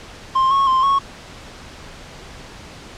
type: tone with pitch steps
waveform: triangle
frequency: 1055 / 1096 / 1048 / 1102 Hz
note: C6 / C#6 / C6 / C#6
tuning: +14 / -20 / +2 / -11 cents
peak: -11 dBFS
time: 0.35-0.99 s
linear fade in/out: 10 ms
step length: 160 ms
effects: pink hiss -38 dBFS RMS until 2.97 s + low-pass 6000 Hz 12 dB/octave